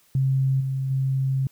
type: tone with level steps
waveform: sine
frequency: 133.7 Hz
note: C3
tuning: 38 cents sharp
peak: -18 / -23 / -20 dBFS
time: 0.15-1.47 s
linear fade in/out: 2 ms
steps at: 0.6 / 0.9 s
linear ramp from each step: 10 ms
effects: white hiss -60 dBFS RMS until 1.51 s